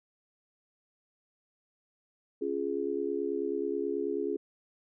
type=chord; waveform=sine; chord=Db major; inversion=none; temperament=just; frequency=277.2 / 346.5 / 415.8 Hz; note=Db4 / F4 / Ab4; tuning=0 / -14 / +2 cents; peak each=-36 / -34 / -32 dBFS; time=2.41-4.37 s; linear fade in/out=10 ms; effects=none